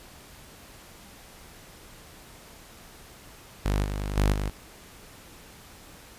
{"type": "tone with level steps", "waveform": "sawtooth", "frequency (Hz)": 50.2, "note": "G1", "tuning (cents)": 42, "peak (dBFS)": [-19, -25, -16, -23], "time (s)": [3.65, 4.5], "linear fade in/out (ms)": 10, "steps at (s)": [3.83, 4.16, 4.32], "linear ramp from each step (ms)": 20, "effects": ["pink hiss -49 dBFS RMS until 6.18 s", "resampled to 32000 Hz"]}